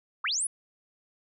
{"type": "linear sweep", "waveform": "sine", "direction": "up", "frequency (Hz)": [968, 10548], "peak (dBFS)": -26, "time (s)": [0.24, 0.47], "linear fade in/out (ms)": 5, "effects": []}